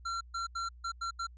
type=tone bursts at uneven times; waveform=square; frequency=1364 Hz; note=F6; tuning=41 cents flat; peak=-34 dBFS; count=6; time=0.05-0.21 / 0.34-0.47 / 0.55-0.69 / 0.84-0.92 / 1.01-1.11 / 1.19-1.27 s; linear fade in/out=10 ms; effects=added 60 Hz sine -50 dBFS peak until 1.37 s + resampled to 16000 Hz